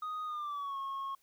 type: tone with pitch glide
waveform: sine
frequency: 1244.5 to 1089.7 Hz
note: D#6 to C#6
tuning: 0 to -30 cents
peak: -33 dBFS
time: 0.02-1.15 s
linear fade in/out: 5 ms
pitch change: -230 cents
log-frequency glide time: 0.25-0.78 s
effects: tanh soft clip ceiling -35 dBFS + white hiss -71 dBFS RMS until 1.22 s